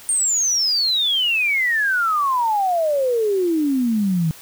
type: exponential sweep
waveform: sine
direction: down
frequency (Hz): 8870 to 155.56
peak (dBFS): -16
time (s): 0.09-4.31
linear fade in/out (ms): 0
effects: white hiss -42 dBFS RMS until 4.41 s